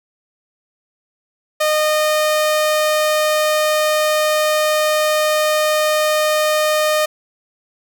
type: tone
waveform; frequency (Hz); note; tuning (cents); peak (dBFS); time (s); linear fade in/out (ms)
sawtooth; 613; D#5; -26; -10; 1.6-7.06; 10
effects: 8-bit